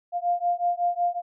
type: beating tone pair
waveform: sine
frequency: 698.5 / 703.9 Hz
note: F5 / F5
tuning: 0 / +13 cents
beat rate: 5.4 Hz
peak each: -25 dBFS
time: 0.12-1.22 s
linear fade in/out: 50 ms
effects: none